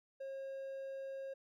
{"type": "tone", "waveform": "triangle", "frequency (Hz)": 540, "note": "C#5", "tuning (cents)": -45, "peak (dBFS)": -40, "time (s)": [0.2, 1.34], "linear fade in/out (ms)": 10, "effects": []}